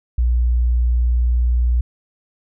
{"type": "tone", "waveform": "sine", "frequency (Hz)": 60.1, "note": "B1", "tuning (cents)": -46, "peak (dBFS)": -13, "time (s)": [0.18, 1.81], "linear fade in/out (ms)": 5, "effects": []}